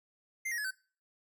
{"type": "tone with pitch steps", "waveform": "square", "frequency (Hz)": [2093, 1886.3, 1700, 1532.2], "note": ["C7", "A#6", "G#6", "G6"], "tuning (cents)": [0, 20, 40, -40], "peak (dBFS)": -34, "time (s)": [0.45, 0.71], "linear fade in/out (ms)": 10, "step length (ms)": 65, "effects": ["noise-tail reverb RT60 0.4 s tail -22 dB re dry"]}